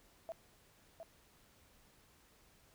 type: tone with echo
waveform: sine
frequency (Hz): 659.3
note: E5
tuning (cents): 0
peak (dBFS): -40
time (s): 0.29-0.32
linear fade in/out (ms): 0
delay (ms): 710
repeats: 1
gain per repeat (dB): -6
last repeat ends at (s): 1.03
effects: pink hiss -67 dBFS RMS until 2.74 s